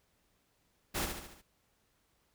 pink noise with echo, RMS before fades -34 dBFS, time 0.94-1.06 s, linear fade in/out 20 ms, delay 72 ms, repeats 5, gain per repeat -5 dB, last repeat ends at 1.42 s, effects pink hiss -74 dBFS RMS until 2.34 s

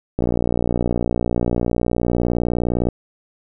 click train, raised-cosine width 2 ms, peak -6 dBFS, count 162, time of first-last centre 0.19-2.887 s, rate 59.7 Hz, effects none

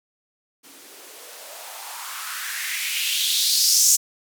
violet noise with band-pass filter sweep, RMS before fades -24 dBFS, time 0.63-3.97 s, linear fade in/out 20 ms, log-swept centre 260 to 6700 Hz, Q 3.5, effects none

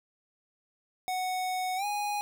square tone with pitch glide, 740 to 825.8 Hz, F#5 to G#5, 0 to -10 cents, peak -30 dBFS, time 1.08-2.21 s, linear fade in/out 0 ms, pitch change +190 cents, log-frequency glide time 1.76-1.85 s, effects none

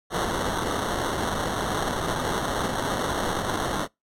blue noise with sample-and-hold, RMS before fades -27 dBFS, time 0.1-3.88 s, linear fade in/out 50 ms, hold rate 2450 Hz, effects noise-tail reverb RT60 0.2 s tail -26 dB re dry + low-pass 12000 Hz 12 dB/octave

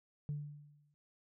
sine tone with exponential decay, 146.83 Hz, D3, in tune, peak -33 dBFS, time 0.29-0.94 s, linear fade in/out 0 ms, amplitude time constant 140 ms, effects tanh soft clip ceiling -32 dBFS

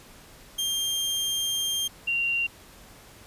sawtooth / sine tone pair in turn, 3191 / 2765 Hz, G7 / F7, +30 / -18 cents, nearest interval major second, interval 248 cents, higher first, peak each -22 / -23 dBFS, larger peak first, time 0.58-1.88 / 2.07-2.47 s, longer first, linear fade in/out 10 ms, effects pink hiss -50 dBFS RMS until 3.26 s + resampled to 32000 Hz

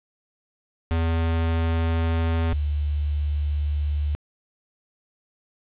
square / sine tone pair in turn, 82.4 / 73.6 Hz, E2 / D2, 0 / +4 cents, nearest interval major second, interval 196 cents, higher first, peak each -21 dBFS, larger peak neither, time 0.91-2.53 / 2.53-4.15 s, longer neither, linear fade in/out 0 ms, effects resampled to 8000 Hz + 8-bit

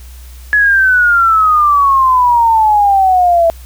sine exponential sweep, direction down, 1704 to 659.3 Hz, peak -6 dBFS, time 0.53-3.5 s, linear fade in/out 0 ms, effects added 62 Hz sine -30 dBFS peak until 3.65 s + white hiss -42 dBFS RMS until 3.65 s

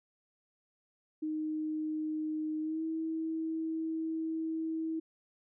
sine tone with pitch glide, 310 to 321.7 Hz, D#4 to E4, -6 to -42 cents, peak -32 dBFS, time 1.22-5 s, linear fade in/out 10 ms, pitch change +64 cents, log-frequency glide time 2.61-2.83 s, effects none

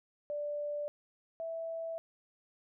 sine tone pair in turn, 587.3 / 657.5 Hz, D5 / E5, 0 / -5 cents, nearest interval major second, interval 195 cents, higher second, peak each -34 / -36 dBFS, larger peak first, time 0.3-0.88 / 1.4-1.98 s, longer neither, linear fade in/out 0 ms, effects none

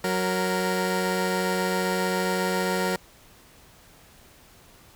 15% pulse tone pair together, 185 / 466.2 Hz, F#3 / A#4, 0 / 0 cents, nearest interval octave + major third, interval 1600 cents, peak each -19 / -21 dBFS, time 0.04-2.96 s, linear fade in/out 2 ms, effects pink hiss -53 dBFS RMS until 4.95 s

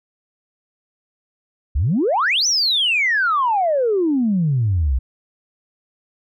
sine exponential two-way sweep, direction up then down, 59 to 6090 to 59 Hz, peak -14 dBFS, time 1.75-4.99 s, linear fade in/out 10 ms, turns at 2.47 s, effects tanh soft clip ceiling -10 dBFS

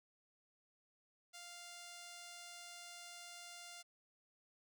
5% pulse tone, 698.5 Hz, F5, in tune, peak -40 dBFS, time 1.33-3.83 s, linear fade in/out 20 ms, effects none

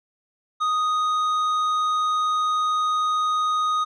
sine tone with tanh clipping, 1244.5 Hz, D#6, in tune, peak -21 dBFS, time 0.6-3.85 s, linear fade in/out 20 ms, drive 8 dB, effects none

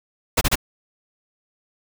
pink noise bursts, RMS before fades -17 dBFS, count 3, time 0.37-0.556 s, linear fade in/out 10 ms, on 42 ms, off 30 ms, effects none

